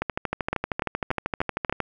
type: two click trains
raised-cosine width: 0.5 ms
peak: -9 / -10 dBFS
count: 5 / 24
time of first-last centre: 0.53-1.696 / 0.02-1.803 s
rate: 3.43 / 12.9 Hz
effects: none